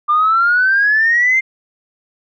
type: exponential sweep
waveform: sine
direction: up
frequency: 1189 to 2114 Hz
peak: -9 dBFS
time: 0.08-1.41 s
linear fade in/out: 20 ms
effects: tanh soft clip ceiling -5 dBFS